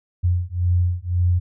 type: beating tone pair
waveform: sine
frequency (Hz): 87.8 / 89.7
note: F2 / F2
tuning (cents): +10 / +47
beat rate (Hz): 1.9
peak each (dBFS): -20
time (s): 0.23-1.4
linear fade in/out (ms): 20
effects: none